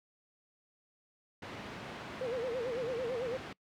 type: band-pass noise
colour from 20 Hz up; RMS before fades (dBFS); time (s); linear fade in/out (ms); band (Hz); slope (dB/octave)
pink; -45; 1.42-3.53; 5; 130 to 2900; 12
type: tone with vibrato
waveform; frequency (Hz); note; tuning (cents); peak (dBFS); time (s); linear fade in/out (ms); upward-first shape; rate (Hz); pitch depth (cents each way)
sine; 488.5; B4; -19; -33; 2.21-3.37; 2; sine; 9; 130
effects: noise-tail reverb RT60 0.1 s tail -24 dB re dry